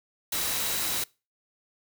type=tone in noise; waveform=sine; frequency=3900 Hz; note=B7; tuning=23 cents flat; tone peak=-39 dBFS; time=0.32-1.04 s; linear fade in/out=5 ms; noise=white; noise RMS=-29 dBFS; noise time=0.32-1.04 s; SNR=-13 dB; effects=noise-tail reverb RT60 0.3 s tail -24 dB re dry